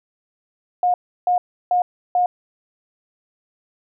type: tone bursts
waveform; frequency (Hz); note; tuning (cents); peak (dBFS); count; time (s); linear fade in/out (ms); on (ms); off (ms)
sine; 718; F5; +48; -14; 4; 0.83-2.26; 2; 110; 330
effects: none